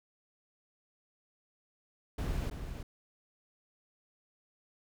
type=noise with echo; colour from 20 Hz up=brown; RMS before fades=-34 dBFS; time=2.18-2.5 s; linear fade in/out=5 ms; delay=330 ms; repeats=1; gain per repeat=-7 dB; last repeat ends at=2.83 s; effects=none